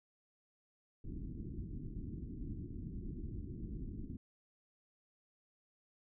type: low-pass noise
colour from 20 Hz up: pink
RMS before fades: -44 dBFS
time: 1.04-4.17 s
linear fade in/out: 5 ms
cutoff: 340 Hz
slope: 48 dB/octave
effects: none